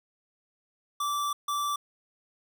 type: tone bursts at uneven times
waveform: square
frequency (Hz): 1165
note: D6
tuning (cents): -14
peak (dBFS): -28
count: 2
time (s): 1-1.33 / 1.48-1.76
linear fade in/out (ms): 5
effects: none